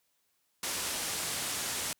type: low-pass noise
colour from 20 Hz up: white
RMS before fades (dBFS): -35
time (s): 0.63-1.93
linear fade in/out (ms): 2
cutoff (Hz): 11000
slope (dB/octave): 24
effects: white hiss -75 dBFS RMS until 1.99 s + high-pass 60 Hz 12 dB/octave